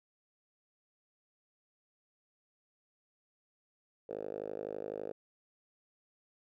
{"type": "tone with band-pass filter", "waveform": "5% pulse", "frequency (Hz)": 51.91, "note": "G#1", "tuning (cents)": 0, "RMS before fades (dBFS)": -41, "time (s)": [4.09, 5.12], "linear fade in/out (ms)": 5, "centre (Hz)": 480, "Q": 3.8, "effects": []}